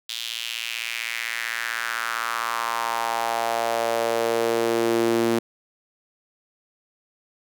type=tone with high-pass filter sweep; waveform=sawtooth; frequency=115.7 Hz; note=A#2; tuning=13 cents flat; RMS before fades=-25 dBFS; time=0.09-5.39 s; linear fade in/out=5 ms; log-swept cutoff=3500 to 290 Hz; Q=3.2; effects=none